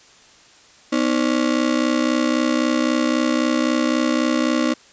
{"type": "ring-modulated tone", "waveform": "35% pulse", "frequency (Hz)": 279.6, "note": "C#4", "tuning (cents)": 15, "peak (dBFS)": -12, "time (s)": [0.92, 4.74], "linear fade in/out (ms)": 10, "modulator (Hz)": 31.9, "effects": ["white hiss -49 dBFS RMS until 4.92 s", "resampled to 16000 Hz"]}